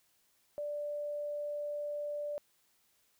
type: tone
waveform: sine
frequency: 587.3 Hz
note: D5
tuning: in tune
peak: -35 dBFS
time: 0.58-2.38 s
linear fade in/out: 0 ms
effects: white hiss -72 dBFS RMS until 3.19 s